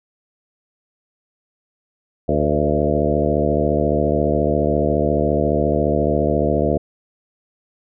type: harmonic tone with a mistuned harmonic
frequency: 74.4 Hz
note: D2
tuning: 23 cents sharp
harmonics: 1 / 2 / 3 / 4 / 5 / 6 / 7 / 8 / 9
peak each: -24 / -24 / -24 / -24 / -24 / -24 / -24 / -24 / -24 dBFS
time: 2.28-6.78 s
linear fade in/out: 10 ms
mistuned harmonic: 7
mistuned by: -31 cents
effects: none